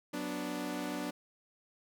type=chord; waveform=sawtooth; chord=B minor; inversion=second; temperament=equal; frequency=185 / 246.9 / 293.7 Hz; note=F#3 / B3 / D4; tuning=0 / 0 / 0 cents; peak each=-39 / -37 / -34 dBFS; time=0.13-1.11 s; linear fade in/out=10 ms; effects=none